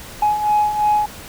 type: beating tone pair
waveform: sine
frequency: 838 / 840.9 Hz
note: G#5 / G#5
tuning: +15 / +21 cents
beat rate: 2.9 Hz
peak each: -20 / -14 dBFS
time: 0.22-1.06 s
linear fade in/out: 5 ms
effects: tanh soft clip ceiling -9 dBFS + pink hiss -36 dBFS RMS until 1.28 s